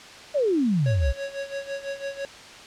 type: exponential sweep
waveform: sine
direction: down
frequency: 622.3 to 58.27 Hz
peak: -19 dBFS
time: 0.34-1.13 s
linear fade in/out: 20 ms
type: tone with tremolo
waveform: square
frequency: 554 Hz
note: C#5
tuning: 1 cent flat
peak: -28 dBFS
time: 0.86-2.25 s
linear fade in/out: 0 ms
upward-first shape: sine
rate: 6 Hz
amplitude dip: 80%
effects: white hiss -43 dBFS RMS until 2.66 s + low-pass 5000 Hz 12 dB/octave